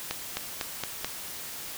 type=accelerating click train; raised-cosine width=0.2 ms; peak=-12 dBFS; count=5; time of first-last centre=0.11-1.046 s; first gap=260 ms; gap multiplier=0.93; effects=white hiss -39 dBFS RMS until 1.77 s